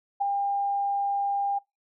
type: tone with ADSR envelope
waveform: sine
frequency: 801 Hz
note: G5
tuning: 37 cents sharp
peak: -20 dBFS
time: 0.2-1.59 s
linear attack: 18 ms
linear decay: 6 ms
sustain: -4 dB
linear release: 12 ms
effects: noise-tail reverb RT60 0.2 s tail -24 dB re dry